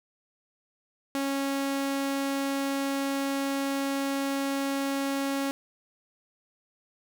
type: tone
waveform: sawtooth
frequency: 275.4 Hz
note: C#4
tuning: 11 cents flat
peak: -23 dBFS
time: 1.15-5.51 s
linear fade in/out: 0 ms
effects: 9-bit